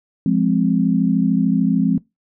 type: chord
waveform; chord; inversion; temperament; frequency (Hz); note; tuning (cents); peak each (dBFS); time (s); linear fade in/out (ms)
sine; F minor; none; equal; 174.61 / 207.7 / 261.6; F3 / Ab3 / C4; 0 / 0 / 0; -18; 0.26-1.98; 2
effects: noise-tail reverb RT60 0.2 s tail -22 dB re dry